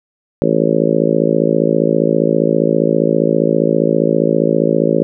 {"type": "harmonic tone", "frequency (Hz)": 55, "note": "A1", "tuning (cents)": 0, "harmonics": [3, 4, 5, 6, 7, 8, 9, 10], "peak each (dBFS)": [-19, -19, -19, -19, -19, -19, -19, -19], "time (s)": [0.42, 5.03], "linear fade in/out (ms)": 0, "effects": []}